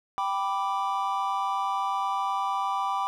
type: chord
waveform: triangle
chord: G major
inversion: none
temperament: equal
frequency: 784 / 987.8 / 1174.7 Hz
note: G5 / B5 / D6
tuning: 0 / 0 / 0 cents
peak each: -28 dBFS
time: 0.18-3.07 s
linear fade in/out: 0 ms
effects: none